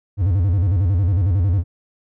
triangle tone with vibrato, 92.5 Hz, F#2, in tune, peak -12 dBFS, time 0.17-1.64 s, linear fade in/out 50 ms, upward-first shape square, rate 11 Hz, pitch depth 150 cents each way, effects none

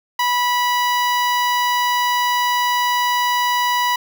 sawtooth tone with notch filter, 980 Hz, B5, 14 cents flat, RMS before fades -18 dBFS, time 0.19-3.96 s, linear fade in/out 5 ms, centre 8600 Hz, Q 1.2, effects none

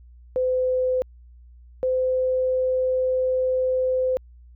sine tone pair in turn, 510 / 513.3 Hz, C5 / C5, -44 / -33 cents, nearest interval unison, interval 11 cents, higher second, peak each -19 dBFS, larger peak neither, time 0.36-1.02 / 1.83-4.17 s, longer second, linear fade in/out 0 ms, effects added 60 Hz sine -45 dBFS peak until 4.55 s

